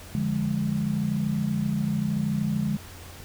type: chord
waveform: sine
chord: D diminished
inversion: none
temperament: equal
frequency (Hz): 146.83 / 174.61 / 207.7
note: D3 / F3 / Ab3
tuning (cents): 0 / 0 / 0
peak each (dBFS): -28 / -30 / -26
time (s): 0.15-2.77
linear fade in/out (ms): 0
effects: added 88 Hz sine -45 dBFS peak until 3.24 s + pink hiss -45 dBFS RMS until 3.24 s